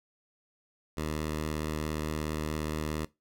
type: tone with vibrato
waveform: 10% pulse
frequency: 77.1 Hz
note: D#2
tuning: 15 cents flat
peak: -23 dBFS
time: 0.97-3.05 s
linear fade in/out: 5 ms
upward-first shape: sine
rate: 4.6 Hz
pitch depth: 10 cents each way
effects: noise-tail reverb RT60 0.2 s tail -20 dB re dry